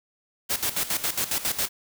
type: noise with tremolo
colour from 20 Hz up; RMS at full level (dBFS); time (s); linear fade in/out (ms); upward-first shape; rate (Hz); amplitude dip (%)
white; -25; 0.49-1.69; 20; square; 7.3; 75
effects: none